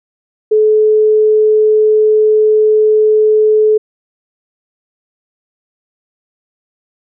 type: tone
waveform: sine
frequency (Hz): 430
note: A4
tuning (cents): -40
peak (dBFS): -6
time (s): 0.51-3.78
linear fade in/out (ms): 10
effects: none